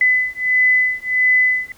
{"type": "beating tone pair", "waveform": "sine", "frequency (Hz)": [2008, 2009.5], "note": ["B6", "B6"], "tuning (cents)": [28, 30], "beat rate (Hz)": 1.5, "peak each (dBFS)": -16, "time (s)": [0.01, 1.72], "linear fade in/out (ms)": 2, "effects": ["pink hiss -49 dBFS RMS until 1.77 s"]}